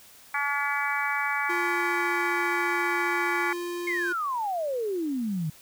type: harmonic tone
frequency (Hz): 285.2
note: C#4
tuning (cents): +49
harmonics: 3 / 4 / 5 / 6 / 7 / 8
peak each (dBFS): -32 / -32 / -32 / -32 / -32 / -32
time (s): 0.34-3.53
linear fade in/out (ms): 5
type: tone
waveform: square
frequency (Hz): 349.2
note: F4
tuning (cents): 0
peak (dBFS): -31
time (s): 1.49-4.13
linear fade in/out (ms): 10
type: exponential sweep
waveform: sine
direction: down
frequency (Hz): 2186 to 148.6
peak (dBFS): -26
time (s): 3.87-5.5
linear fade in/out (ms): 5
effects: white hiss -52 dBFS RMS until 5.61 s